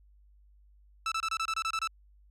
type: tone bursts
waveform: sawtooth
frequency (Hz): 1318.5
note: E6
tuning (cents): 0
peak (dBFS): -25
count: 10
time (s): 1.06-1.874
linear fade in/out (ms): 2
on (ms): 58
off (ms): 26
effects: added 50 Hz sine -57 dBFS peak until 2.3 s + low-pass 7000 Hz 12 dB/octave